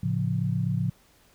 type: chord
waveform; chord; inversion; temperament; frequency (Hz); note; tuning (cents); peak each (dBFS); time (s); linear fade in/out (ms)
sine; A augmented; none; equal with one note detuned; 110.57 / 138.59 / 174.61; A2 / C#3 / E#3; +9 / 0 / 0; -28; 0.03-0.9; 5
effects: pink hiss -60 dBFS RMS until 1.34 s